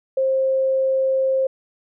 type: tone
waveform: sine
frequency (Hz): 530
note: C5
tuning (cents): +22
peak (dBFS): -16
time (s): 0.17-1.47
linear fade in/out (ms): 5
effects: none